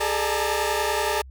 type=tone cluster; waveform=sawtooth; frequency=405.6 / 436.3 / 597 / 862 / 924 Hz; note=G#4 / A4 / D5 / A5 / A#5; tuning=-41 / -15 / +28 / -36 / -16 cents; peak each=-25 dBFS; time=0-1.22 s; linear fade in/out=10 ms; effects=added 65 Hz sine -40 dBFS peak until 1.3 s